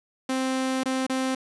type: tone with dropouts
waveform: sawtooth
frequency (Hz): 261.6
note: C4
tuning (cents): 0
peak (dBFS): -20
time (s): 0.29-1.35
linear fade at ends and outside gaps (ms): 5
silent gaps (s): 0.835-0.857 / 1.067-1.096
effects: resampled to 24000 Hz + 8-bit